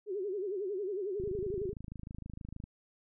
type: tone with vibrato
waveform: sine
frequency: 392 Hz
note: G4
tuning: in tune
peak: -33 dBFS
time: 0.06-1.74 s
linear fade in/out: 50 ms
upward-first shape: sine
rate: 11 Hz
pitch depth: 140 cents each way
type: click train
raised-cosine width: 5 ms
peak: -31 dBFS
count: 39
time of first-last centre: 1.2-2.639 s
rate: 26.4 Hz
effects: none